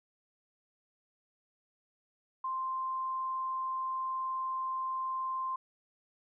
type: tone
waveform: sine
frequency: 1046.5 Hz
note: C6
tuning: in tune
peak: -32 dBFS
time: 2.44-5.56 s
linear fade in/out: 5 ms
effects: none